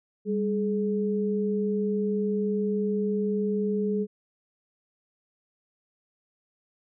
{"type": "tone pair together", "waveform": "sine", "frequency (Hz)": [199.68, 423.1], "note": ["G3", "G#4"], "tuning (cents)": [32, 32], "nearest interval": "octave + minor second", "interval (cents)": 1300, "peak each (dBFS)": [-26, -27], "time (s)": [0.25, 4.07], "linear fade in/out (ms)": 50, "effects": []}